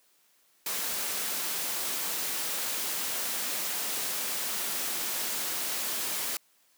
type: noise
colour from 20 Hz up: white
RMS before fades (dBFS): -32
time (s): 0.66-6.37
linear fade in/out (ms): 2
effects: white hiss -66 dBFS RMS until 6.77 s + high-pass 200 Hz 12 dB/octave